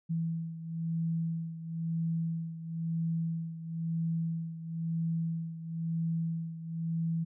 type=beating tone pair; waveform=sine; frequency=164.4 / 165.4 Hz; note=E3 / E3; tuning=-4 / +6 cents; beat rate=1 Hz; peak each=-32 / -37 dBFS; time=0.09-7.25 s; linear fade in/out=20 ms; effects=none